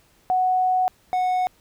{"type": "tone pair in turn", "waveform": ["sine", "triangle"], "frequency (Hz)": [740, 734.9], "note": ["F#5", "F#5"], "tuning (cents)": [0, -12], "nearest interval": "unison", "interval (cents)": 12, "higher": "first", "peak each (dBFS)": -17, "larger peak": "neither", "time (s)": [[0.3, 0.88], [1.13, 1.47]], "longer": "first", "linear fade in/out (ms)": 0, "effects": ["pink hiss -59 dBFS RMS until 1.6 s"]}